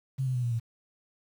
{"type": "tone with pitch steps", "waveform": "sine", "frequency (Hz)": [133.1, 128.42, 123.9, 119.54, 115.34], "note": ["C3", "C3", "B2", "A#2", "A#2"], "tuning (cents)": [30, -32, 6, 44, -18], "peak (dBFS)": -26, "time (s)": [0.18, 0.6], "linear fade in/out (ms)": 20, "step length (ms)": 84, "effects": ["9-bit"]}